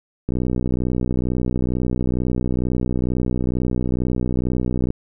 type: click train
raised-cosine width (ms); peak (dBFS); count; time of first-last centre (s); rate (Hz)
3; -9; 288; 0.29-4.904; 62.2
effects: none